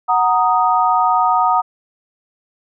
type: chord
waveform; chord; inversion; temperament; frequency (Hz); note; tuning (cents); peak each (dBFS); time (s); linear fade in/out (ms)
sine; D# minor; first; equal; 740 / 932.3 / 1244.5; F#5 / A#5 / D#6; 0 / 0 / 0; -16; 0.08-1.62; 20
effects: none